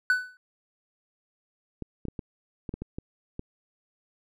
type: tone with exponential decay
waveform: triangle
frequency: 1496 Hz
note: F#6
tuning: 19 cents sharp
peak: -15 dBFS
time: 0.1-0.37 s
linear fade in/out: 1 ms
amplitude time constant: 57 ms
type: clicks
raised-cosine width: 3 ms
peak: -21 dBFS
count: 9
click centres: 1.823 / 2.053 / 2.084 / 2.192 / 2.692 / 2.74 / 2.82 / 2.985 / 3.394 s
effects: none